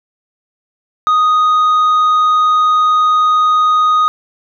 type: tone with tanh clipping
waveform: triangle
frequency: 1244.5 Hz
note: D#6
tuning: in tune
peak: -9 dBFS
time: 1.07-4.08 s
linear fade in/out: 0 ms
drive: 8 dB
effects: none